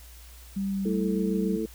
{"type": "tone with pitch glide", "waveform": "sine", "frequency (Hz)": [196, 192.97], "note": ["G3", "G3"], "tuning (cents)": [0, -27], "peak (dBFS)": -26, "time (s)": [0.56, 1.57], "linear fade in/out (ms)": 10, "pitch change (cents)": -27, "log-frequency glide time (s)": [0.7, 0.94]}
{"type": "harmonic tone", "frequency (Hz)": 110, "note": "A2", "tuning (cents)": 0, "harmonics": [2, 3, 4], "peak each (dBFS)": [-31, -31, -31], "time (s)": [0.85, 1.66], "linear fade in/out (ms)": 5}
{"effects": ["added 60 Hz sine -46 dBFS peak until 1.74 s", "white hiss -52 dBFS RMS until 1.74 s"]}